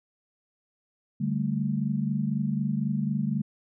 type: chord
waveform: sine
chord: D suspended fourth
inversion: none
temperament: equal with one note detuned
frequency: 145.82 / 196 / 220 Hz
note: D3 / G3 / A3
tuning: -12 / 0 / 0 cents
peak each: -29 dBFS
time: 1.2-3.42 s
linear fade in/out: 10 ms
effects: none